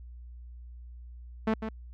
sawtooth tone with echo, 220 Hz, A3, in tune, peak -20 dBFS, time 1.47-1.54 s, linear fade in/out 5 ms, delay 150 ms, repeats 1, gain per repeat -8 dB, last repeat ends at 1.69 s, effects added 60 Hz sine -43 dBFS peak until 1.93 s + low-pass 2000 Hz 12 dB/octave

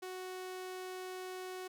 sawtooth tone, 370 Hz, F#4, in tune, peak -38 dBFS, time 0.02-1.68 s, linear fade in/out 10 ms, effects none

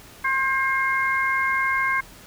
harmonic tone, 533 Hz, C5, 32 cents sharp, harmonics 2 / 3 / 4, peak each -24 / -24 / -24 dBFS, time 0.24-2.01 s, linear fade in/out 10 ms, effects pink hiss -46 dBFS RMS until 2.26 s

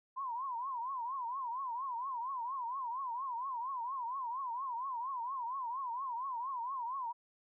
sine tone with vibrato, 1007 Hz, B5, 33 cents sharp, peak -36 dBFS, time 0.16-7.13 s, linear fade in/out 20 ms, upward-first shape triangle, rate 4.3 Hz, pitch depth 190 cents each way, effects none

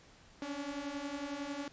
sawtooth beating tone pair, 277.2 / 288.2 Hz, C#4 / D4, 0 / -33 cents, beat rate 11 Hz, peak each -39 / -36 dBFS, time 0.42-1.68 s, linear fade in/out 2 ms, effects pink hiss -60 dBFS RMS until 1.72 s + resampled to 16000 Hz

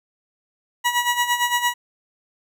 20% pulse tone with tremolo, 967 Hz, B5, 37 cents flat, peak -11 dBFS, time 0.84-1.74 s, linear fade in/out 20 ms, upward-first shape sine, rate 8.8 Hz, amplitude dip 70%, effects none

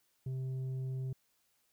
sine tone with tanh clipping, 130.81 Hz, C3, in tune, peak -36 dBFS, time 0.26-1.13 s, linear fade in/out 5 ms, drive 5 dB, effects white hiss -75 dBFS RMS until 1.72 s

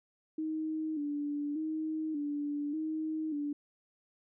sine tone with vibrato, 302.3 Hz, D#4, 50 cents flat, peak -32 dBFS, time 0.38-3.53 s, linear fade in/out 5 ms, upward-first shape square, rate 0.85 Hz, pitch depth 65 cents each way, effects none

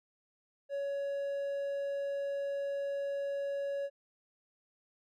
triangle tone, 560 Hz, C#5, 18 cents sharp, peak -31 dBFS, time 0.69-3.9 s, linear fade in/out 50 ms, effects none

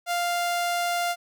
sawtooth tone, 698 Hz, F5, 1 cent flat, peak -20 dBFS, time 0.06-1.16 s, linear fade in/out 50 ms, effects none

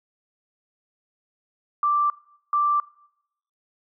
sine tone bursts at uneven times, 1174.7 Hz, D6, in tune, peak -18 dBFS, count 2, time 1.83-2.1 / 2.53-2.8 s, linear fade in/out 2 ms, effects noise-tail reverb RT60 0.8 s tail -22 dB re dry

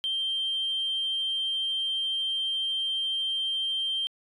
sine tone, 3153 Hz, G7, 9 cents sharp, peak -25 dBFS, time 0.04-4.07 s, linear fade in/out 0 ms, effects tanh soft clip ceiling -22 dBFS

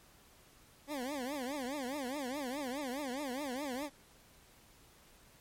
20% pulse tone with vibrato, 270 Hz, C#4, 45 cents flat, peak -32 dBFS, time 0.87-3.9 s, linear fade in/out 50 ms, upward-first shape triangle, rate 4.8 Hz, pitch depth 230 cents each way, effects pink hiss -62 dBFS RMS until 5.4 s + MP3 64 kbps

